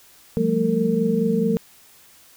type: tone cluster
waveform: sine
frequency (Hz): 174.9 / 199.4 / 224.2 / 454.4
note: F3 / G3 / A3 / A#4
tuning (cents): +3 / +30 / +33 / -44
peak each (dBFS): -24 / -24 / -22 / -22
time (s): 0.37-1.57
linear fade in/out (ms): 0
effects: white hiss -51 dBFS RMS until 2.36 s